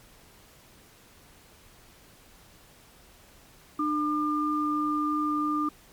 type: tone pair together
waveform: sine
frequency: 300.5 / 1202 Hz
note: D4 / D6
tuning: +40 / +40 cents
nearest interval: 2 octaves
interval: 2400 cents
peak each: -27 dBFS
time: 3.79-5.69 s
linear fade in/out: 5 ms
effects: pink hiss -55 dBFS RMS until 5.92 s + MP3 96 kbps